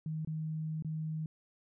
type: tone with dropouts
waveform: sine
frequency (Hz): 157.1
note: D#3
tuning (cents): +17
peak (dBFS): -34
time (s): 0.06-1.26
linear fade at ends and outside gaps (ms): 2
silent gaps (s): 0.249-0.273 / 0.824-0.847
effects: none